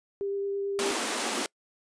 sine tone with vibrato, 397.9 Hz, G4, 26 cents sharp, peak -28 dBFS, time 0.21-0.91 s, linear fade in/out 0 ms, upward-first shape triangle, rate 9.1 Hz, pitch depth 10 cents each way
pink high-pass noise, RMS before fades -30 dBFS, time 0.79-1.46 s, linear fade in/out 0 ms, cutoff 210 Hz, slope 96 dB/octave
effects noise-tail reverb RT60 0.1 s tail -26 dB re dry + resampled to 22050 Hz

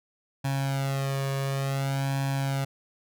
sawtooth tone with flanger, 136.8 Hz, C#3, 23 cents flat, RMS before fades -28 dBFS, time 0.44-2.65 s, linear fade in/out 10 ms, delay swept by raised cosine 1.2 to 1.76 ms, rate 0.56 Hz, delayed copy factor +0.85, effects none

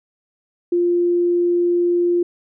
sine tone, 349.2 Hz, F4, in tune, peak -14 dBFS, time 0.72-2.23 s, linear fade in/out 5 ms, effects none

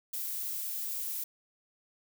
violet noise, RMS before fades -36 dBFS, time 0.13-1.24 s, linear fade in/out 5 ms, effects none

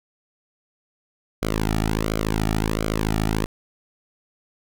sawtooth tone with flanger, 53.7 Hz, A1, 41 cents flat, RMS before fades -23 dBFS, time 1.42-3.46 s, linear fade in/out 5 ms, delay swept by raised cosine 1.1 to 1.95 ms, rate 1.4 Hz, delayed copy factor -0.85, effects none

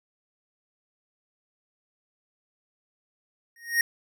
square tone with exponential growth, 1864.7 Hz, A#6, in tune, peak -17 dBFS, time 3.56-3.81 s, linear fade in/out 2 ms, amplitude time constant 54 ms, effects none

